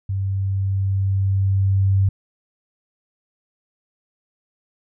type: tone with level ramp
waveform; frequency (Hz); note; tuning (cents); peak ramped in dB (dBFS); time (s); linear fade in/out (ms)
sine; 97.1; G2; -16; -20 to -13; 0.09-2.09; 5
effects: none